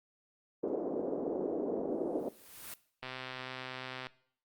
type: band-pass noise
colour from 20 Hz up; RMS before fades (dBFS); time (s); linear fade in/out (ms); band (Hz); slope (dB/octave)
pink; -35; 0.63-2.29; 5; 290 to 560; 24
type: noise with exponential growth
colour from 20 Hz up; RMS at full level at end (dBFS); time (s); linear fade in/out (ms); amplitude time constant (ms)
white; -42; 1.91-2.74; 2; 180
type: click train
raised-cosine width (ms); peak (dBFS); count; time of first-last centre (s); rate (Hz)
0.3; -25; 135; 3.03-4.069; 129
effects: noise-tail reverb RT60 0.6 s tail -19 dB re dry + Opus 32 kbps